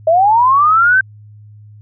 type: linear sweep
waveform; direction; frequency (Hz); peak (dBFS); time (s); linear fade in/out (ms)
sine; up; 622.3 to 1568; -7; 0.07-1.01; 5
effects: added 105 Hz sine -36 dBFS peak until 1.81 s